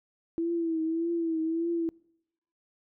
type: tone with vibrato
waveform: sine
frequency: 329.6 Hz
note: E4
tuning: in tune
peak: -26 dBFS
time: 0.38-1.89 s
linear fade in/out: 0 ms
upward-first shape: triangle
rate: 1.7 Hz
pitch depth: 64 cents each way
effects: noise-tail reverb RT60 0.8 s tail -26 dB re dry